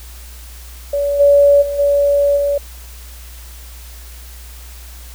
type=tone with level steps; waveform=sine; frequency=570 Hz; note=C#5; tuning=48 cents sharp; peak=-14 / -6 / -18 / -10 / -13 dBFS; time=0.93-2.58 s; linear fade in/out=5 ms; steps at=1.19 / 1.61 / 1.78 / 2.36 s; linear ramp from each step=20 ms; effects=added 60 Hz sine -33 dBFS peak until 5.14 s + white hiss -40 dBFS RMS until 5.14 s